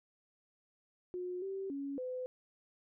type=tone with pitch steps; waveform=sine; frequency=360.8 / 387.3 / 279 / 507 Hz; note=F#4 / G4 / C#4 / B4; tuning=-44 / -21 / +11 / +45 cents; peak=-37 dBFS; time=1.14-2.26 s; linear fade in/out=0 ms; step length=280 ms; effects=none